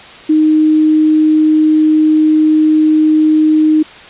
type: tone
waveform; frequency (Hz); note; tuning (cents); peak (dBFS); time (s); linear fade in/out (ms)
sine; 310; D#4; -6; -6; 0.29-3.83; 10
effects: white hiss -34 dBFS RMS until 4.09 s + resampled to 8000 Hz